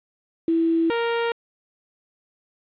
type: tone pair in turn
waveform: sine / sawtooth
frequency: 329.6 / 466.1 Hz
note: E4 / A#4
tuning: 0 / 0 cents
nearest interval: tritone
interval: 600 cents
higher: second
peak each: -17 dBFS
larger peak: neither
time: 0.48-0.9 / 0.9-1.32 s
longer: neither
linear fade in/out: 2 ms
effects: resampled to 8000 Hz + 8-bit